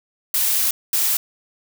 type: noise bursts at uneven times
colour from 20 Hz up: blue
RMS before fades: -19 dBFS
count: 2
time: 0.34-0.71 / 0.93-1.17 s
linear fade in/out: 2 ms
effects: none